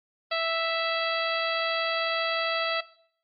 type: harmonic tone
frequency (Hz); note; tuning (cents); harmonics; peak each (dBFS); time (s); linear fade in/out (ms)
659.3; E5; 0; 1 / 2 / 3 / 4 / 5 / 6 / 7; -28 / -31 / -33 / -34 / -35 / -36 / -36; 0.31-2.81; 10
effects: noise-tail reverb RT60 0.6 s tail -19 dB re dry + MP3 32 kbps